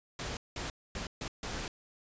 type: noise bursts at uneven times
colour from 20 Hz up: pink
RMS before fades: -38 dBFS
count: 5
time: 0.19-0.37 / 0.56-0.7 / 0.95-1.07 / 1.21-1.28 / 1.43-1.68 s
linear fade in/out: 2 ms
effects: resampled to 16000 Hz